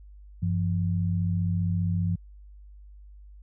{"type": "tone pair together", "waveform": "sine", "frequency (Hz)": [95.9, 170.99], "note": ["G2", "F3"], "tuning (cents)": [-37, -36], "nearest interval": "minor seventh", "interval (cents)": 1001, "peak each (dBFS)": [-25, -27], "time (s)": [0.42, 2.16], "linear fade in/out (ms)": 10, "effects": ["added 50 Hz sine -45 dBFS peak until 3.42 s"]}